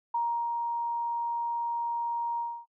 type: tone with ADSR envelope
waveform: sine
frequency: 939 Hz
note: A#5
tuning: 12 cents sharp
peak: -25 dBFS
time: 0.14-2.66 s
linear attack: 7 ms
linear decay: 330 ms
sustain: -3 dB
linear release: 270 ms
effects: noise-tail reverb RT60 0.1 s tail -26 dB re dry